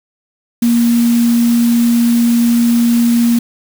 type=tone in noise; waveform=sine; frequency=235.5 Hz; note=A#3; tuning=18 cents sharp; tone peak=-8 dBFS; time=0.62-3.39 s; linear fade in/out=5 ms; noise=white; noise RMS=-26 dBFS; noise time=0.62-3.39 s; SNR=+15 dB; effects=none